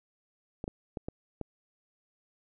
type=clicks; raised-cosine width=2 ms; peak=-22 dBFS; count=5; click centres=0.641 / 0.679 / 0.972 / 1.085 / 1.413 s; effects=none